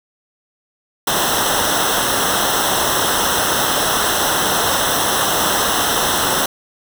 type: noise with comb filter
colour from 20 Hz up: pink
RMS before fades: -17 dBFS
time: 1.07-6.46 s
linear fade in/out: 5 ms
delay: 0.43 ms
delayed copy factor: -0.9
effects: none